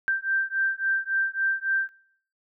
sine beating tone pair, 1568 / 1571.6 Hz, G6 / G6, 0 / +4 cents, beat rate 3.6 Hz, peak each -26 / -26 dBFS, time 0.08-1.89 s, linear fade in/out 0 ms, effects noise-tail reverb RT60 0.6 s tail -21 dB re dry

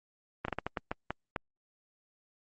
slowing click train, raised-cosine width 0.5 ms, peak -17 dBFS, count 9, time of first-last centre 0.45-1.362 s, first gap 33 ms, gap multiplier 1.34, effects Opus 24 kbps

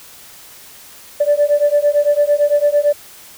sine beating tone pair, 580 / 588.9 Hz, D5 / D5, -22 / +5 cents, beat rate 8.9 Hz, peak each -13 dBFS, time 1.2-2.93 s, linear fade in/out 10 ms, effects tanh soft clip ceiling -5 dBFS + white hiss -40 dBFS RMS until 3.37 s

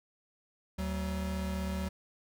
square tone pair together, 74.9 / 188.89 Hz, D2 / F#3, +35 / +36 cents, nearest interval octave + major third, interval 1601 cents, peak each -36 / -36 dBFS, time 0.78-1.89 s, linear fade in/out 10 ms, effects none

